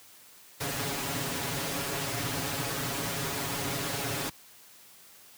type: noise with comb filter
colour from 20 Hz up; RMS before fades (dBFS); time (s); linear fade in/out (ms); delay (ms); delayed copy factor
pink; -32; 0.6-4.3; 10; 7.2; +1
effects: white hiss -54 dBFS RMS until 5.37 s + high-pass 80 Hz 12 dB/octave